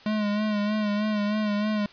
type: tone with vibrato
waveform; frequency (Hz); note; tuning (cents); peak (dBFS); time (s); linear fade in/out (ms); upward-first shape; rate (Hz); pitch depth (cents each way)
square; 210; G#3; +19; -24; 0.06-1.86; 2; sine; 3.2; 42
effects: white hiss -50 dBFS RMS until 1.92 s + resampled to 11025 Hz